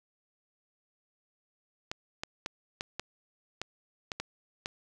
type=clicks; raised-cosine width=0.2 ms; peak=-17 dBFS; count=9; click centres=1.915 / 2.235 / 2.461 / 2.809 / 2.996 / 3.616 / 4.118 / 4.2 / 4.659 s; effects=none